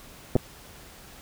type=clicks; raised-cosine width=2 ms; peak=-7 dBFS; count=2; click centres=0.355 / 0.363 s; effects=pink hiss -48 dBFS RMS until 1.21 s